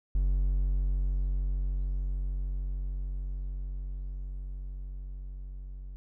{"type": "tone with level ramp", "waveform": "triangle", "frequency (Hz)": 46.68, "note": "F#1", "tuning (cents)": 16, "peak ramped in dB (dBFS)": [-21, -37], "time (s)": [0.15, 5.96], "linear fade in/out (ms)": 0, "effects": []}